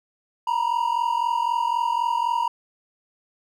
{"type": "tone pair together", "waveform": "triangle", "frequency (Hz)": [930.1, 974], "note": ["A#5", "B5"], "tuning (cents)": [-4, -24], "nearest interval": "minor second", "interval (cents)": 80, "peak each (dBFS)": [-21, -22], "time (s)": [0.47, 2.48], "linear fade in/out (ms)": 5, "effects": []}